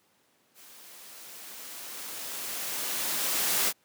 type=noise with level ramp; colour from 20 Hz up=white; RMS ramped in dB=-52 to -25 dBFS; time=0.54-3.73 s; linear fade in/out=50 ms; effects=pink hiss -67 dBFS RMS until 3.84 s + high-pass 200 Hz 12 dB/octave